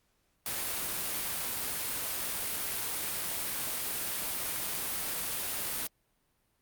white noise, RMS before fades -34 dBFS, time 0.46-5.87 s, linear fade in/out 2 ms, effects pink hiss -74 dBFS RMS until 6.61 s + Opus 48 kbps

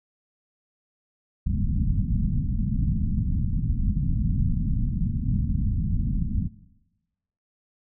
pink low-pass noise, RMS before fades -24 dBFS, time 1.46-6.48 s, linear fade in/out 10 ms, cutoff 230 Hz, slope 48 dB/octave, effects noise-tail reverb RT60 1.0 s tail -18 dB re dry

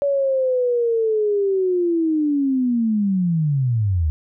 sine linear sweep, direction down, 570 to 73.42 Hz, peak -16 dBFS, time 0.02-4.1 s, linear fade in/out 0 ms, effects none

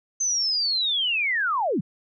sine linear sweep, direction down, 6272 to 132 Hz, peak -21 dBFS, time 0.2-1.81 s, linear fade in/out 10 ms, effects none

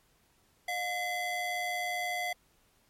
square ring-modulated tone, 665 Hz, E5, 15 cents sharp, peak -29 dBFS, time 0.68-2.33 s, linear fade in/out 5 ms, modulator 1380 Hz, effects pink hiss -68 dBFS RMS until 2.89 s + MP3 64 kbps

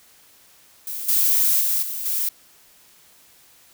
violet noise with level steps, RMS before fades -30 / -18 / -21 / -29 / -23 dBFS, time 0.87-2.29 s, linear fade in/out 2 ms, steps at 1.08 / 1.6 / 1.82 / 2.05 s, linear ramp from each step 10 ms, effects white hiss -53 dBFS RMS until 3.73 s

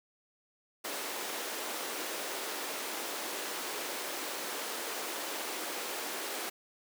pink high-pass noise, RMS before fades -38 dBFS, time 0.84-6.5 s, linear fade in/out 10 ms, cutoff 320 Hz, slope 24 dB/octave, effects none

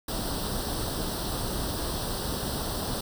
pink noise with comb filter, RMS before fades -31 dBFS, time 0.08-3.01 s, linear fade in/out 5 ms, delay 0.22 ms, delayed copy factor +0.8, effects none

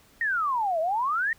sine exponential two-way sweep, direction down then up, 1896 to 622.3 to 1896 Hz, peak -23 dBFS, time 0.21-1.33 s, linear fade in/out 2 ms, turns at 0.8 s, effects pink hiss -58 dBFS RMS until 1.38 s

